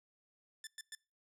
10% pulse tone bursts, 1760 Hz, A6, in tune, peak -35 dBFS, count 3, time 0.64-0.95 s, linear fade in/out 2 ms, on 30 ms, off 110 ms, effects noise-tail reverb RT60 0.3 s tail -24 dB re dry + low-pass 11000 Hz 12 dB/octave

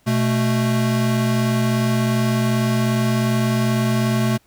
square tone pair together, 123.47 / 220 Hz, B2 / A3, 0 / 0 cents, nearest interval minor seventh, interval 1000 cents, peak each -20 dBFS, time 0.06-4.38 s, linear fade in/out 20 ms, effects pink hiss -59 dBFS RMS until 4.46 s

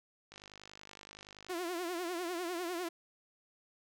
click train, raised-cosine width 0.2 ms, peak -33 dBFS, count 61, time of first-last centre 0.32-1.506 s, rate 50.6 Hz
sawtooth tone with vibrato, 350 Hz, F4, 4 cents sharp, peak -32 dBFS, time 1.49-2.89 s, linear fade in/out 10 ms, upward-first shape triangle, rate 10 Hz, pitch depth 120 cents each way
effects none

